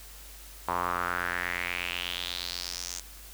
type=tone with band-pass filter sweep; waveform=sawtooth; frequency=88.3 Hz; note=F2; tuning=20 cents sharp; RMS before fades=-33 dBFS; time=0.68-3 s; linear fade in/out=5 ms; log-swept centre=990 to 6600 Hz; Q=4; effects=added 50 Hz sine -48 dBFS peak until 3.33 s + white hiss -49 dBFS RMS until 3.33 s